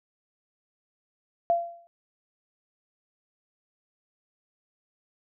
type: tone with exponential decay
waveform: sine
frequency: 685 Hz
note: F5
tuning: 34 cents flat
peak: -17 dBFS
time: 1.5-1.87 s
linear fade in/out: 0 ms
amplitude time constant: 80 ms
effects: none